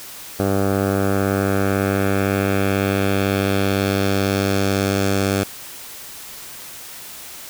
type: tone with low-pass filter sweep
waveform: 10% pulse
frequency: 98 Hz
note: G2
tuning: in tune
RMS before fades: -19 dBFS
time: 0.39-5.44 s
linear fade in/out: 10 ms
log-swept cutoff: 1000 to 8700 Hz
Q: 1.2
effects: white hiss -36 dBFS RMS until 7.49 s